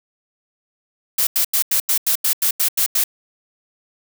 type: noise bursts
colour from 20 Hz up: blue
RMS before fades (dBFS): -17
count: 11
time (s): 1.18-3.04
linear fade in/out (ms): 5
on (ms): 90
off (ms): 87
effects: none